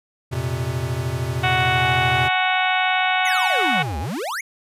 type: chord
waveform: square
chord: F suspended fourth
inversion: none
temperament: equal with one note detuned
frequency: 87.31 / 117.69 / 130.81 Hz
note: F2 / Bb2 / C3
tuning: 0 / +17 / 0 cents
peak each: -30 / -27 / -26 dBFS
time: 0.31-2.29 s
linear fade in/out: 20 ms
type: harmonic tone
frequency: 370.6 Hz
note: F#4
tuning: 3 cents sharp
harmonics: 2 / 3 / 4 / 5 / 6 / 7 / 8 / 9 / 10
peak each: -21 / -28 / -24 / -30 / -24 / -28 / -29 / -37 / -31 dBFS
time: 1.43-3.83 s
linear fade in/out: 10 ms
type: tone with vibrato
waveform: triangle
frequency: 823 Hz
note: G#5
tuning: 16 cents flat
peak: -29 dBFS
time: 1.76-4.06 s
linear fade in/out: 10 ms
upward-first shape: sine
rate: 2.2 Hz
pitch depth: 15 cents each way
type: exponential two-way sweep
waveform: square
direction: down then up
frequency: 2305 to 67.6 to 2305 Hz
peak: -25 dBFS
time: 3.25-4.41 s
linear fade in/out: 5 ms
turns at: 3.99 s
effects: resampled to 32000 Hz